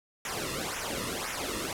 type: noise with flanger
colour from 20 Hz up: pink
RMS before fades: -34 dBFS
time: 0.25-1.73 s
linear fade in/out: 2 ms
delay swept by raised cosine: 0.22 to 1.32 ms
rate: 1.9 Hz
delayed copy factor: -0.8
effects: low-pass 12000 Hz 12 dB/octave